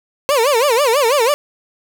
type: tone with vibrato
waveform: 30% pulse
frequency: 515 Hz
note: C5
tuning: 28 cents flat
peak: -9 dBFS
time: 0.29-1.34 s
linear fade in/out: 0 ms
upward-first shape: sine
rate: 6.1 Hz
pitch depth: 250 cents each way
effects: none